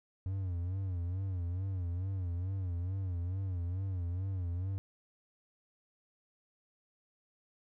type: tone with vibrato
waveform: triangle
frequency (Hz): 91.4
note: F#2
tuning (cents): -21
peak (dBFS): -31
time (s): 0.26-4.78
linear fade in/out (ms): 0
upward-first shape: sine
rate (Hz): 2.3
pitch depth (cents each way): 110
effects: none